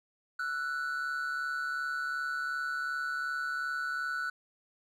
triangle tone pair together, 1337.3 / 1480 Hz, E6 / F#6, +24 / 0 cents, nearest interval major second, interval 176 cents, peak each -36 / -31 dBFS, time 0.39-4.3 s, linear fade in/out 5 ms, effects none

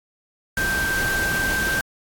sine tone in noise, 1568 Hz, G6, in tune, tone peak -21 dBFS, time 0.57-1.81 s, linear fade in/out 2 ms, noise pink, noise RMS -27 dBFS, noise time 0.57-1.81 s, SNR +3 dB, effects AAC 64 kbps

